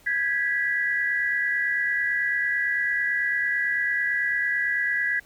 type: tone cluster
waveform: sine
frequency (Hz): 1595 / 1664 / 1961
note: G6 / G#6 / B6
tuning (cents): +30 / +3 / -13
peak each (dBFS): -33 / -25 / -25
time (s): 0.06-5.2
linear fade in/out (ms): 10
effects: pink hiss -55 dBFS RMS until 5.25 s